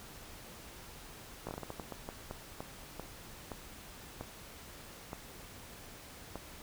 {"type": "slowing click train", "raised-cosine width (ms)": 1, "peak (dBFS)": -26, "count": 17, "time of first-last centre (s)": [1.47, 6.357], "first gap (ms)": 17, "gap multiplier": 1.33, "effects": ["pink hiss -51 dBFS RMS until 6.62 s"]}